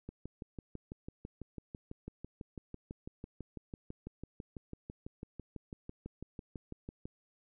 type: click train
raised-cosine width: 3 ms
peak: -30 dBFS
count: 43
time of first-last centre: 0.09-7.055 s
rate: 6.03 Hz
effects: none

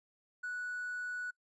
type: tone with hard clipping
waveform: triangle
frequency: 1475 Hz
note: F#6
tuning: 6 cents flat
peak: -37 dBFS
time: 0.43-1.31 s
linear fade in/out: 10 ms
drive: 4 dB
effects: noise-tail reverb RT60 0.1 s tail -25 dB re dry + resampled to 24000 Hz

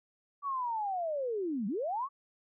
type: linear two-way sweep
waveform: sine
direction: down then up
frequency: 1152 to 185 to 1152 Hz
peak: -31 dBFS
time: 0.42-2.09 s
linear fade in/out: 50 ms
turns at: 1.67 s
effects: none

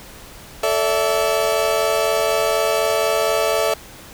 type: chord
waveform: 35% pulse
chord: A suspended fourth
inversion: none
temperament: equal with one note detuned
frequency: 440 / 575.2 / 659.3 Hz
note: A4 / D5 / E5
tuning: 0 / -36 / 0 cents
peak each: -20 / -20 / -18 dBFS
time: 0.63-3.74 s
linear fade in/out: 5 ms
effects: pink hiss -40 dBFS RMS until 4.13 s

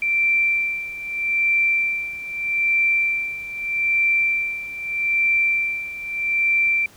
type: tone with tremolo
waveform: sine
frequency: 2349 Hz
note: D7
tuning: in tune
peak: -15 dBFS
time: 0.02-6.86 s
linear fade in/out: 2 ms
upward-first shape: sine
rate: 0.8 Hz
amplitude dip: 80%
effects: pink hiss -49 dBFS RMS until 6.96 s

